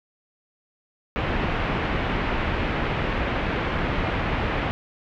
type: low-pass noise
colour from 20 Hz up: pink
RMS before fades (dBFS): -25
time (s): 1.16-4.71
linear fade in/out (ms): 0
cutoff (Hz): 2800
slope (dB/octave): 24
effects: none